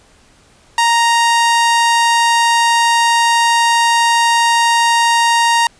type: tone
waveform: sawtooth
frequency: 932.3 Hz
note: A#5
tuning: in tune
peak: -6 dBFS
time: 0.78-5.67 s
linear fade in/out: 2 ms
effects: pink hiss -49 dBFS RMS until 5.79 s + resampled to 22050 Hz